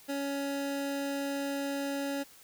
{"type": "tone", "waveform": "25% pulse", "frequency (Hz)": 279.4, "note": "C#4", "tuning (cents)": 14, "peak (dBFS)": -28, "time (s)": [0.08, 2.24], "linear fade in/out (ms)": 20, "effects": ["white hiss -56 dBFS RMS until 2.43 s"]}